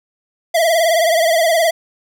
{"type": "tone with vibrato", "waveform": "square", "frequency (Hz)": 661, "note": "E5", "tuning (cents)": 5, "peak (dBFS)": -12, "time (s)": [0.54, 1.71], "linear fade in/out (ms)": 10, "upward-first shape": "triangle", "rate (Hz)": 19, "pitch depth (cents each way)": 97, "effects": []}